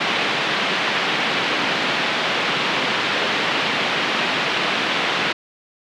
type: band-pass noise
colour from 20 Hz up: white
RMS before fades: -21 dBFS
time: 0-5.33 s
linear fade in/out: 10 ms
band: 150 to 3400 Hz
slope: 24 dB/octave
effects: none